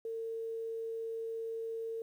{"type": "tone with quantisation", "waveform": "sine", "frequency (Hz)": 452.9, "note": "A#4", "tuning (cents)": -50, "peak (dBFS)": -36, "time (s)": [0.05, 2.02], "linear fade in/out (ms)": 2, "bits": 11, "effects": []}